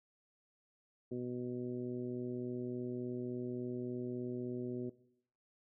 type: harmonic tone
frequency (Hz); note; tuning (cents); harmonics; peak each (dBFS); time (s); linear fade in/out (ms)
123.47; B2; 0; 1 / 2 / 3 / 4 / 5; -46 / -41 / -40 / -51 / -54; 1.11-4.9; 10
effects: noise-tail reverb RT60 0.7 s tail -19 dB re dry